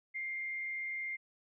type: tone with frequency modulation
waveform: sine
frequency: 2108 Hz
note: C7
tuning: 12 cents sharp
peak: -36 dBFS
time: 0.14-1.17 s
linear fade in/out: 20 ms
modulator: 113 Hz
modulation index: 0.31
effects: none